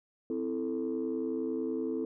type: chord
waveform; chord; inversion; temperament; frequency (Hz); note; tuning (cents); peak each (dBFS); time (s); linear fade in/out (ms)
sine; A minor; first; equal with one note detuned; 258.9 / 329.6 / 440; C4 / E4 / A4; -18 / 0 / 0; -34; 0.3-2.05; 2
effects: tanh soft clip ceiling -24 dBFS